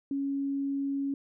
sine tone, 277.2 Hz, C#4, in tune, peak -28 dBFS, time 0.11-1.14 s, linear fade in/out 2 ms, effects none

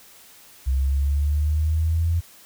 sine linear sweep, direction up, 65.2 to 85 Hz, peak -18 dBFS, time 0.66-2.21 s, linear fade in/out 20 ms, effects white hiss -49 dBFS RMS until 2.45 s

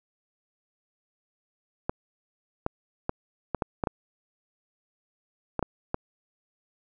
clicks, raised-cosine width 1 ms, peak -12 dBFS, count 10, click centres 1.895 / 2.664 / 3.094 / 3.547 / 3.622 / 3.838 / 3.872 / 5.593 / 5.627 / 5.944 s, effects none

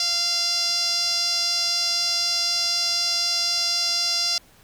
sawtooth tone with band-pass filter, 692 Hz, F5, 16 cents flat, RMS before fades -23 dBFS, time 0-4.38 s, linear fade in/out 2 ms, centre 5100 Hz, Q 7.1, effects pink hiss -54 dBFS RMS until 4.63 s

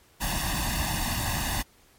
pink noise with comb filter, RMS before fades -28 dBFS, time 0.2-1.63 s, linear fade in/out 20 ms, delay 1.1 ms, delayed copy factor +1, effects pink hiss -59 dBFS RMS until 1.98 s + MP3 64 kbps

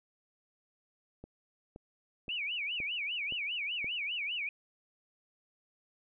click train, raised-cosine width 2 ms, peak -33 dBFS, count 6, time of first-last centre 1.24-3.844 s, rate 1.92 Hz
sine tone with vibrato, 2573 Hz, E7, 43 cents flat, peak -33 dBFS, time 2.29-4.49 s, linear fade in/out 2 ms, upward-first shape sine, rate 5 Hz, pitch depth 260 cents each way
effects none

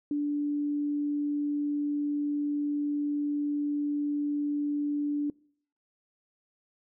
sine tone, 291.7 Hz, D4, 12 cents flat, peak -26 dBFS, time 0.11-5.3 s, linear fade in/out 2 ms, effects noise-tail reverb RT60 0.6 s tail -25 dB re dry

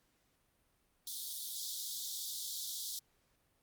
pink high-pass noise, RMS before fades -42 dBFS, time 1.07-2.99 s, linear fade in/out 2 ms, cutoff 3400 Hz, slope 96 dB/octave, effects pink hiss -75 dBFS RMS until 3.62 s + Opus 48 kbps

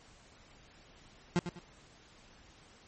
30% pulse tone with echo, 174.61 Hz, F3, in tune, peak -23 dBFS, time 1.36-1.39 s, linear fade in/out 0 ms, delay 100 ms, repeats 2, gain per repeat -10 dB, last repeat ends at 1.59 s, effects pink hiss -59 dBFS RMS until 2.87 s + MP3 32 kbps

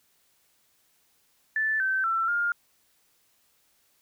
sine tone with pitch steps, 1755 / 1544 / 1341 / 1411 Hz, A6 / G6 / E6 / F6, -5 / -27 / +29 / +17 cents, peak -23 dBFS, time 1.56-2.52 s, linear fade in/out 2 ms, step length 240 ms, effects white hiss -67 dBFS RMS until 4.01 s

